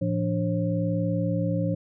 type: tone cluster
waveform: sine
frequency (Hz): 110.9 / 171.5 / 293.5 / 538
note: A2 / F3 / D4 / C5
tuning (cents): +14 / -31 / -1 / +48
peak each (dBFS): -28 / -26 / -31 / -30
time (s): 0.01-1.75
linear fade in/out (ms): 10
effects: none